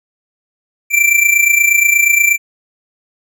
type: tone with amplitude modulation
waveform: square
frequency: 2349 Hz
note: D7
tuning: in tune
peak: -6 dBFS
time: 0.9-2.38 s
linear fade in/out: 50 ms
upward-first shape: sine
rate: 28.4 Hz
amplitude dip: 70%
effects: none